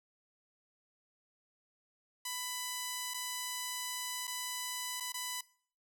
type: tone with dropouts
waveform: 5% pulse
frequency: 996 Hz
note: B5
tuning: 14 cents sharp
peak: -25 dBFS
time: 2.25-5.41 s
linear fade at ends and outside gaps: 5 ms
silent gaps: 3.138-3.142 / 4.271-4.276 / 5.001-5.005 / 5.122-5.141 s
effects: noise-tail reverb RT60 0.5 s tail -21 dB re dry